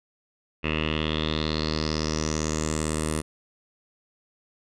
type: tone with low-pass filter sweep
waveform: 10% pulse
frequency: 77.78 Hz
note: D#2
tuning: in tune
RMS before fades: -27 dBFS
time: 0.63-3.22 s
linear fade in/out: 20 ms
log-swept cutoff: 2600 to 9700 Hz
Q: 6
effects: none